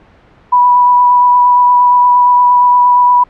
sine tone with vibrato, 983 Hz, B5, 8 cents flat, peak -4 dBFS, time 0.52-3.24 s, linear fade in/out 10 ms, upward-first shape sine, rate 8.6 Hz, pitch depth 11 cents each way, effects pink hiss -44 dBFS RMS until 3.29 s + low-pass 2000 Hz 12 dB/octave

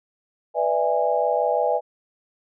sine chord, E dominant seventh, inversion second, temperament just, 494.4 / 593.3 / 659.3 / 824.1 Hz, B4 / D5 / E5 / G#5, +2 / +18 / 0 / -14 cents, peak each -24 dBFS, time 0.54-1.81 s, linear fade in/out 50 ms, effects none

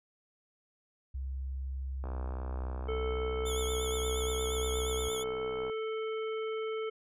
sine tone with pitch glide, 66.4 to 65.52 Hz, C2 to C2, +26 to +3 cents, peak -34 dBFS, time 1.14-5.09 s, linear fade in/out 10 ms, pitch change -23 cents, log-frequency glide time 2.51-2.99 s
click train, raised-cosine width 1 ms, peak -29 dBFS, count 234, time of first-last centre 2.04-5.698 s, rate 63.7 Hz
harmonic tone, 440 Hz, A4, in tune, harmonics 1 / 3 / 5 / 7, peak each -33 / -43 / -47 / -50 dBFS, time 2.88-6.9 s, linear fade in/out 10 ms
20% pulse tone with vibrato, 3415 Hz, G#7, 48 cents sharp, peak -32 dBFS, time 3.45-5.24 s, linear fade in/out 20 ms, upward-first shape triangle, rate 8.5 Hz, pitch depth 93 cents each way
effects none

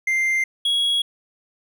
triangle tone pair in turn, 2093 / 3325 Hz, C7 / G#7, 0 / +1 cents, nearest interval minor sixth, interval 801 cents, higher second, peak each -16 dBFS, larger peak neither, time 0.07-0.44 / 0.65-1.02 s, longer neither, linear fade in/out 5 ms, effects none

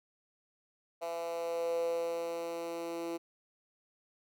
10% pulse tone with high-pass filter sweep, 168.3 Hz, E3, 36 cents sharp, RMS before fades -36 dBFS, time 1.01-3.18 s, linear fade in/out 20 ms, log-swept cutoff 600 to 370 Hz, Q 8.5, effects none

